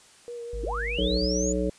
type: tone with vibrato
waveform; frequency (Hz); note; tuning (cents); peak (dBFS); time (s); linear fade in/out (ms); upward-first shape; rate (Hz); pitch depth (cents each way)
sine; 474.3; A#4; +30; -34; 0.28-1.17; 0; sine; 4.9; 20
type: tone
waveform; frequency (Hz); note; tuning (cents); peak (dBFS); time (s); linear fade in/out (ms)
triangle; 52.4; G#1; +16; -29; 0.53-1.26; 5
type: linear sweep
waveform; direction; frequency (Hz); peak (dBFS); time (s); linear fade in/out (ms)
sine; up; 246.9 to 7050; -29; 0.63-1.53; 10
type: harmonic tone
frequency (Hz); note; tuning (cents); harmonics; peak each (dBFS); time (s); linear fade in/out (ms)
61.74; B1; 0; 1 / 3 / 5 / 7 / 9; -30 / -30 / -30 / -30 / -30; 0.98-1.7; 5
effects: white hiss -54 dBFS RMS until 1.78 s + resampled to 22050 Hz